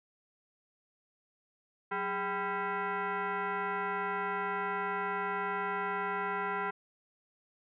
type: tone with frequency modulation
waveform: sine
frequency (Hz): 185.2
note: F#3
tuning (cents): +2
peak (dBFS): -31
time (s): 1.91-6.71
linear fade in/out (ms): 10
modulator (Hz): 593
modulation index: 2.8
effects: none